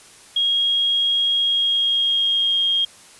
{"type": "tone with pitch glide", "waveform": "sine", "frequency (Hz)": [3276, 3240], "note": ["G#7", "G#7"], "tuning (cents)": [-24, -43], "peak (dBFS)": -16, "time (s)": [0.36, 2.85], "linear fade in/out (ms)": 5, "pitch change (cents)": -19, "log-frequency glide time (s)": [1.35, 2.54], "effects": ["white hiss -46 dBFS RMS until 3.19 s", "resampled to 24000 Hz"]}